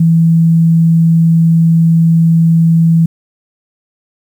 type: tone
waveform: sine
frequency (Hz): 164.81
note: E3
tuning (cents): 0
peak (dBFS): -5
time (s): 0-3.06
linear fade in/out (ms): 5
effects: 7-bit